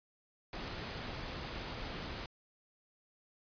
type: noise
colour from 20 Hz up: pink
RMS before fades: -42 dBFS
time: 0.53-2.26 s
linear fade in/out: 2 ms
effects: resampled to 11025 Hz

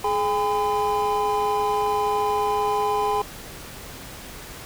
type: tone cluster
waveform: triangle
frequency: 421.6 / 810 / 1013 Hz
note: G#4 / G#5 / B5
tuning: +26 / -43 / +44 cents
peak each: -23 / -22 / -23 dBFS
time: 0.04-3.22 s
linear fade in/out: 5 ms
effects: pink hiss -39 dBFS RMS until 4.65 s

